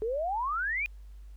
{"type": "exponential sweep", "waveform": "sine", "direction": "up", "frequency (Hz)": [420, 2489], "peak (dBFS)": -28, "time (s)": [0.02, 0.86], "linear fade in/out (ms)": 0, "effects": ["added 50 Hz sine -44 dBFS peak until 1.36 s", "pink hiss -69 dBFS RMS until 1.36 s"]}